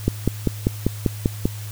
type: click train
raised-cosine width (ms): 3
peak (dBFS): -4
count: 8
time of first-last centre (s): 0.08-1.455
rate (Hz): 5.09
effects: added 105 Hz sine -30 dBFS peak until 1.71 s + white hiss -40 dBFS RMS until 1.71 s